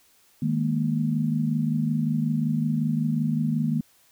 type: chord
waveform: sine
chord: D# suspended fourth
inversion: none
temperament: equal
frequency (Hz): 155.56 / 207.7 / 233.1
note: D#3 / G#3 / A#3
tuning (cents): 0 / 0 / 0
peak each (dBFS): -25 / -29 / -25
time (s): 0.42-3.81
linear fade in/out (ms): 5
effects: white hiss -60 dBFS RMS until 4.11 s